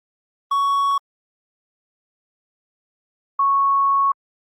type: tone pair in turn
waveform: triangle / sine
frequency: 1116 / 1105.7 Hz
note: C#6 / C#6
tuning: +11 / -5 cents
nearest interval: unison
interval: 16 cents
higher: first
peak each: -14 dBFS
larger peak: neither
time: 0.51-0.98 / 3.39-4.12 s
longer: second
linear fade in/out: 5 ms
effects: Opus 24 kbps